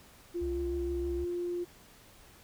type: tone with pitch glide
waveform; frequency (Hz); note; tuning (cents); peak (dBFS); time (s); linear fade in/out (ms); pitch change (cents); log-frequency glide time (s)
sine; 347.4 to 350.8; F4 to F4; -9 to +8; -31; 0.34-1.65; 20; +17; 1.16-1.24
type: tone with vibrato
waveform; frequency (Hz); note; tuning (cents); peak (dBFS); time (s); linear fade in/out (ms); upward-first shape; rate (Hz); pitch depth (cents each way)
sine; 66.5; C2; +29; -35; 0.41-1.25; 10; sine; 6.4; 91
effects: tanh soft clip ceiling -23 dBFS + pink hiss -57 dBFS RMS until 2.43 s